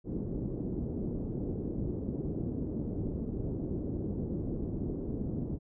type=low-pass noise; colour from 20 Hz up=white; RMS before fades=-35 dBFS; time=0.04-5.59 s; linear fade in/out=50 ms; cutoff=350 Hz; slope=24 dB/octave; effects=none